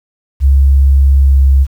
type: tone with pitch glide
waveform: sine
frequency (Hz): 68.4 to 67.73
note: C#2 to C#2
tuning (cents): -23 to -40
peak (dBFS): -4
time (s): 0.4-1.67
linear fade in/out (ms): 50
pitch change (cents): -17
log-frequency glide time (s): 1.2-1.42
effects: 7-bit